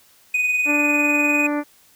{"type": "tone with tremolo", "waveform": "triangle", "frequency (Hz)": 2489, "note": "D#7", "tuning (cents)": 0, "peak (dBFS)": -14, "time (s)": [0.34, 1.47], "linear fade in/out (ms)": 5, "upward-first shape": "sine", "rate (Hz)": 20, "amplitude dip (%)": 40}
{"type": "harmonic tone", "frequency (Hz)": 293.7, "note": "D4", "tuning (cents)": 0, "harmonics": [1, 2, 3, 4, 5, 6, 7, 8], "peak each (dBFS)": [-21, -27, -31, -33, -35, -37, -38, -39], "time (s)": [0.65, 1.64], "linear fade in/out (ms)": 50}
{"effects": ["white hiss -54 dBFS RMS until 1.95 s"]}